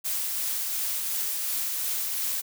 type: noise with tremolo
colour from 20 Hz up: blue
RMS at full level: -28 dBFS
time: 0.04-2.42 s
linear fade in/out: 20 ms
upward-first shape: triangle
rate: 2.8 Hz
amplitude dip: 25%
effects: none